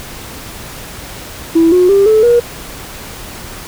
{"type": "tone with pitch steps", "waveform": "sine", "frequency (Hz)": [329.6, 361.5, 396.5, 434.9, 477], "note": ["E4", "F#4", "G4", "A4", "A#4"], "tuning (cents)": [0, -40, 20, -20, 40], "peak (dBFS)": -4, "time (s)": [1.55, 2.4], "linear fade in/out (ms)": 10, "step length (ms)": 170, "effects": ["tanh soft clip ceiling -1 dBFS", "pink hiss -29 dBFS RMS until 3.67 s"]}